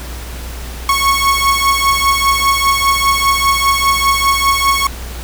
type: beating tone pair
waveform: sawtooth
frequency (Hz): 1100 / 1105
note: C#6 / C#6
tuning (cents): -14 / -6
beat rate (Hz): 5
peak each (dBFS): -10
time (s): 0.89-4.87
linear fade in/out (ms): 2
effects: added 60 Hz sine -25 dBFS peak until 5.23 s + pink hiss -31 dBFS RMS until 5.23 s